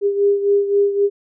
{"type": "beating tone pair", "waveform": "sine", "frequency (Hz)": [402.3, 406.1], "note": ["G4", "G#4"], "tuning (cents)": [45, -39], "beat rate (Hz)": 3.8, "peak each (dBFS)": [-14, -20], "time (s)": [0.01, 1.1], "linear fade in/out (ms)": 50, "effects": []}